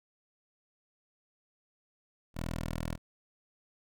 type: tone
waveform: 10% pulse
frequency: 40.87 Hz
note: E1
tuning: 14 cents flat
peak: -26 dBFS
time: 2.34-2.98 s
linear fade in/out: 50 ms
effects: none